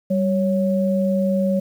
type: tone pair together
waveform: sine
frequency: 194.43 / 554.4 Hz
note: G3 / C#5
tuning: -14 / 0 cents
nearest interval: octave + tritone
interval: 1814 cents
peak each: -18 / -21 dBFS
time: 0.1-1.6 s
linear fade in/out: 10 ms
effects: 8-bit